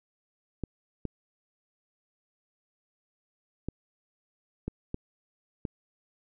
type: clicks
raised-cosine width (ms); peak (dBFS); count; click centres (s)
3; -19; 6; 0.637 / 1.053 / 3.686 / 4.68 / 4.944 / 5.652
effects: none